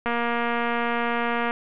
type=click train; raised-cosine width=0.5 ms; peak=-11 dBFS; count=343; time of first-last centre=0.06-1.509 s; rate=236 Hz; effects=resampled to 8000 Hz + 8-bit